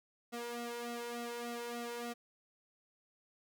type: tone with flanger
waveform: sawtooth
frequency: 237.7 Hz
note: A#3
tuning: 34 cents sharp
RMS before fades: -42 dBFS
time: 0.32-2.14 s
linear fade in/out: 20 ms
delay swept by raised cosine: 1.5 to 2.01 ms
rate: 3.4 Hz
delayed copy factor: +0.9
effects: none